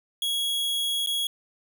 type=tone with dropouts; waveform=45% pulse; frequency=3326 Hz; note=G#7; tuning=2 cents sharp; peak=-24 dBFS; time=0.22-1.27 s; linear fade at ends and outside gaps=2 ms; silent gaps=1.062-1.071 s; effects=none